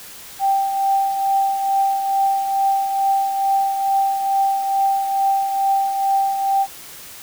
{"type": "tone with tremolo", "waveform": "sine", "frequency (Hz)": 784, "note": "G5", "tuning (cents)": 0, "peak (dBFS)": -13, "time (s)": [0.39, 6.67], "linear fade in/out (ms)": 50, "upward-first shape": "triangle", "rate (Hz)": 2.3, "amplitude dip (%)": 55, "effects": ["white hiss -38 dBFS RMS until 7.22 s"]}